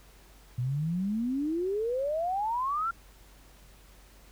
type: exponential sweep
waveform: sine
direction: up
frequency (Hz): 118.9 to 1396.9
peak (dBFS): -27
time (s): 0.58-2.91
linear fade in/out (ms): 5
effects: added 48 Hz sine -54 dBFS peak until 4.31 s + pink hiss -58 dBFS RMS until 4.31 s